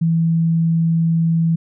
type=tone; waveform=sine; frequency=164.81 Hz; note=E3; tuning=in tune; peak=-13 dBFS; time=0.01-1.56 s; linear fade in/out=10 ms; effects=none